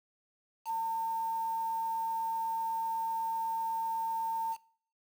sine tone with quantisation, 904 Hz, A5, 47 cents sharp, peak -30 dBFS, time 0.65-4.57 s, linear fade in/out 50 ms, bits 8, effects noise-tail reverb RT60 0.5 s tail -21 dB re dry

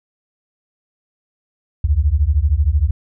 sine beating tone pair, 67.4 / 80.4 Hz, C#2 / E2, -48 / -43 cents, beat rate 13 Hz, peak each -15 dBFS, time 1.84-2.91 s, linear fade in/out 5 ms, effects none

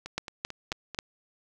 two click trains, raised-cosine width 0.2 ms, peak -21 / -12 dBFS, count 5 / 4, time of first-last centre 0.06-0.947 / 0.18-0.989 s, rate 4.51 / 3.71 Hz, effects 9-bit

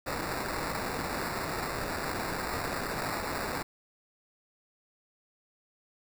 white noise with sample-and-hold, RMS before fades -34 dBFS, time 0.06-3.63 s, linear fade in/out 10 ms, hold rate 3150 Hz, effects none

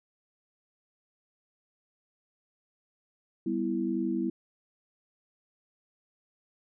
sine chord, E minor, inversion first, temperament equal, 196 / 246.9 / 329.6 Hz, G3 / B3 / E4, 0 / 0 / 0 cents, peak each -33 / -32 / -30 dBFS, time 3.46-4.3 s, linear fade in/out 5 ms, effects none

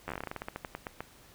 slowing click train, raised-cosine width 0.5 ms, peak -21 dBFS, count 19, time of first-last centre 0.08-1.006 s, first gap 11 ms, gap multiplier 1.16, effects pink hiss -57 dBFS RMS until 1.34 s

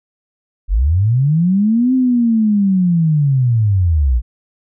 sine linear two-way sweep, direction up then down, 40.22 to 261.6 to 54.7 Hz, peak -10 dBFS, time 0.68-4.22 s, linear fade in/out 50 ms, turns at 1.94 s, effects none

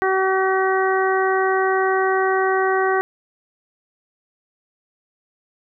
harmonic tone, 380.3 Hz, F#4, 48 cents sharp, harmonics 1 / 2 / 3 / 4 / 5, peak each -19 / -22 / -24 / -25 / -26 dBFS, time 0.02-3.01 s, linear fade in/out 0 ms, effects none

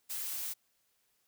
blue noise, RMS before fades -38 dBFS, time 0.09-0.54 s, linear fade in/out 20 ms, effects white hiss -75 dBFS RMS until 1.27 s

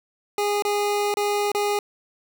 25% pulse tone with dropouts, 411.3 Hz, G#4, 17 cents flat, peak -17 dBFS, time 0.38-1.79 s, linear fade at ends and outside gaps 2 ms, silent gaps 0.623-0.65 / 1.141-1.17 / 1.518-1.548 s, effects none

